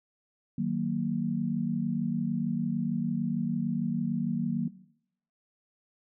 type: chord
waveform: sine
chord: D# minor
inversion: none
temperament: just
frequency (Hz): 155.56 / 186.68 / 233.3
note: D#3 / F#3 / A#3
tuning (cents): 0 / +16 / +2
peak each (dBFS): -33 / -30 / -30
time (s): 0.58-4.68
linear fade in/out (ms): 5
effects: noise-tail reverb RT60 0.7 s tail -18 dB re dry